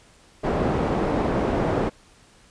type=low-pass noise; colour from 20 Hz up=white; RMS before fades=-23 dBFS; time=0.43-1.9 s; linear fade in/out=20 ms; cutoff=580 Hz; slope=12 dB/octave; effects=pink hiss -54 dBFS RMS until 2.5 s + resampled to 22050 Hz